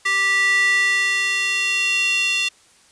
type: tone with high-pass filter sweep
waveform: square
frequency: 392 Hz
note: G4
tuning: in tune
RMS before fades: -19 dBFS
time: 0.05-2.49 s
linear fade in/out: 10 ms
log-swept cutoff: 1700 to 3000 Hz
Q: 5
effects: white hiss -53 dBFS RMS until 2.91 s + resampled to 22050 Hz